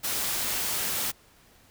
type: noise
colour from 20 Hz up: white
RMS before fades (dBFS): -29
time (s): 0.03-1.12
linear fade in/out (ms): 20
effects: pink hiss -58 dBFS RMS until 1.7 s